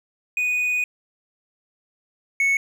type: tone pair in turn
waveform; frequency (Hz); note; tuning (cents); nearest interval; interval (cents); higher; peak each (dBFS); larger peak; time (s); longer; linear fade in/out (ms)
triangle; 2479 / 2209; D#7 / C#7; -7 / -7; major second; 200; first; -18 / -15; second; 0.37-0.84 / 2.4-2.57; first; 2
effects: none